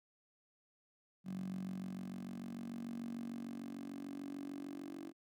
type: tone with high-pass filter sweep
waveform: 10% pulse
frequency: 46.72 Hz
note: F#1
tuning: 18 cents sharp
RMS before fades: -45 dBFS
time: 1.24-5.13 s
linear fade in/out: 50 ms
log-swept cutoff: 180 to 310 Hz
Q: 7.8
effects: none